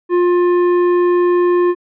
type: tone with tanh clipping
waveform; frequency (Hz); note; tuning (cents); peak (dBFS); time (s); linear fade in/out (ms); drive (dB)
sine; 353.4; F4; +21; -12; 0.09-1.75; 50; 13
effects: low-pass 2000 Hz 12 dB/octave